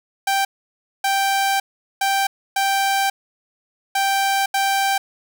sawtooth tone bursts at uneven times, 784 Hz, G5, in tune, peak -13 dBFS, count 6, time 0.27-0.45 / 1.04-1.6 / 2.01-2.27 / 2.56-3.1 / 3.95-4.46 / 4.54-4.98 s, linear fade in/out 5 ms, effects none

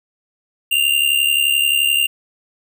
square tone with amplitude modulation, 2794 Hz, F7, in tune, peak -11 dBFS, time 0.71-2.07 s, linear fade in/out 10 ms, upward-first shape sine, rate 71.5 Hz, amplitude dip 70%, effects none

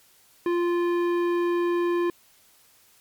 triangle tone with tanh clipping, 347.5 Hz, F4, 9 cents flat, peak -23 dBFS, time 0.46-2.1 s, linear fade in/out 2 ms, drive 18 dB, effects white hiss -58 dBFS RMS until 3 s + MP3 96 kbps

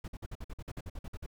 brown noise bursts, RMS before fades -40 dBFS, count 14, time 0.04-1.263 s, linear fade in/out 5 ms, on 40 ms, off 51 ms, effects none

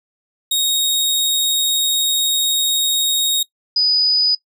sawtooth / sine tone pair in turn, 3752 / 4971 Hz, A#7 / D#8, +11 / -2 cents, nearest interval perfect fourth, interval 487 cents, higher second, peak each -12 dBFS, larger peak neither, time 0.51-3.43 / 3.76-4.35 s, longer first, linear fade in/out 5 ms, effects noise-tail reverb RT60 0.1 s tail -21 dB re dry

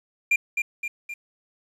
triangle tone with echo, 2392 Hz, D7, 31 cents sharp, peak -15 dBFS, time 0.31-0.36 s, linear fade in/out 5 ms, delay 260 ms, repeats 3, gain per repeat -5 dB, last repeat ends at 1.14 s, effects resampled to 32000 Hz + 9-bit

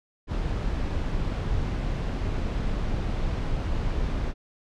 brown noise, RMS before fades -27 dBFS, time 0.27-4.34 s, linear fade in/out 50 ms, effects low-pass 5000 Hz 12 dB/octave

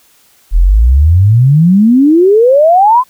sine exponential sweep, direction up, 38 to 1051 Hz, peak -3 dBFS, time 0.51-3.04 s, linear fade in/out 50 ms, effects white hiss -48 dBFS RMS until 3.09 s

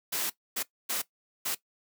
white noise bursts at uneven times, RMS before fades -31 dBFS, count 4, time 0.12-0.3 / 0.56-0.63 / 0.89-1.02 / 1.45-1.55 s, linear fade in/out 10 ms, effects noise-tail reverb RT60 0.1 s tail -17 dB re dry + high-pass 200 Hz 12 dB/octave

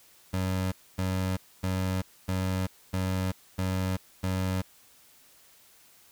25% pulse tone bursts, 93.5 Hz, F#2, 19 cents sharp, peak -23 dBFS, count 7, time 0.33-4.62 s, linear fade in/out 10 ms, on 390 ms, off 260 ms, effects white hiss -58 dBFS RMS until 6.11 s

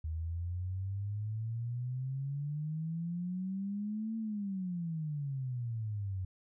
sine exponential two-way sweep, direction up then down, 78.1 to 225.6 to 91.7 Hz, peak -34 dBFS, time 0.04-6.25 s, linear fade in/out 5 ms, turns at 4.17 s, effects none

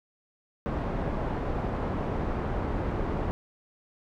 pink low-pass noise, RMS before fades -30 dBFS, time 0.66-3.31 s, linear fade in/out 0 ms, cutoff 990 Hz, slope 12 dB/octave, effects none

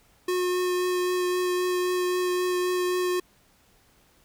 square tone with vibrato, 361.6 Hz, F#4, 40 cents flat, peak -24 dBFS, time 0.28-3.2 s, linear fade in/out 5 ms, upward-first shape triangle, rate 3.8 Hz, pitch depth 11 cents each way, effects pink hiss -61 dBFS RMS until 4.24 s

